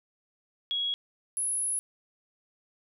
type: tone pair in turn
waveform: sine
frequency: 3322 / 10547 Hz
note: G#7 / E9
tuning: 0 / 0 cents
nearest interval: octave + minor sixth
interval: 2000 cents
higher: second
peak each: -27 dBFS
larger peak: neither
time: 0.71-0.94 / 1.37-1.79 s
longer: second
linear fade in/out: 0 ms
effects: none